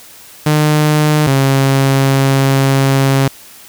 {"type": "tone pair in turn", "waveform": "sawtooth", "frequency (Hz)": [151.6, 135.84], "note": ["D#3", "C#3"], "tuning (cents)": [-45, -35], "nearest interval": "major second", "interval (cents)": 190, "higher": "first", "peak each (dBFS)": -5, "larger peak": "neither", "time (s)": [[0.46, 1.27], [1.27, 3.28]], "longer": "second", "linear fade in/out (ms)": 5, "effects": ["white hiss -38 dBFS RMS until 3.68 s"]}